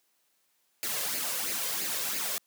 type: noise with flanger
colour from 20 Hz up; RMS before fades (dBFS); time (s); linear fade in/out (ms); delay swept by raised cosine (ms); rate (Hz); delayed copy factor
white; -32; 0.83-2.38; 0; 0.43 to 1.93; 3; +0.6
effects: white hiss -72 dBFS RMS until 2.46 s + high-pass 200 Hz 12 dB/octave